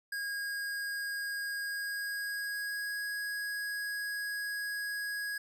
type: tone with pitch glide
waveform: square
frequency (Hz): 1634 to 1657.8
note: G#6 to G#6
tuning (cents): -29 to -4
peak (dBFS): -35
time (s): 0.12-5.38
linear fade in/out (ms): 5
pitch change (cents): +25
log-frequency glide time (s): 1.62-3.05
effects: none